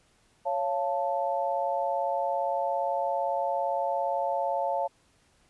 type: chord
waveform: sine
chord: Db augmented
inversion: none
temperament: equal with one note detuned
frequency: 554.4 / 692 / 880 Hz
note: Db5 / F5 / A5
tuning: 0 / -16 / 0 cents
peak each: -30 dBFS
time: 0.45-4.88 s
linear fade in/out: 20 ms
effects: pink hiss -65 dBFS RMS until 5.49 s + resampled to 24000 Hz